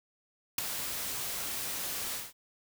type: noise with ADSR envelope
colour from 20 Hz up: white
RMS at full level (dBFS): -25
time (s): 0.58-2.33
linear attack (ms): 5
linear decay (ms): 5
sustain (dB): -11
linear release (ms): 190
effects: none